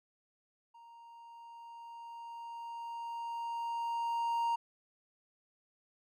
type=tone with level ramp; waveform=triangle; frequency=932 Hz; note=A#5; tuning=1 cent flat; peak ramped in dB=-52 to -27 dBFS; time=0.74-4.56 s; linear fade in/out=10 ms; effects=none